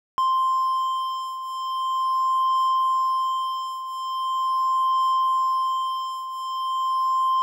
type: beating tone pair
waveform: triangle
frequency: 1046.5 / 1046.91 Hz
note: C6 / C6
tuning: 0 / +1 cents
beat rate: 0.41 Hz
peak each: -20 / -25 dBFS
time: 0.18-7.42 s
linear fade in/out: 0 ms
effects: none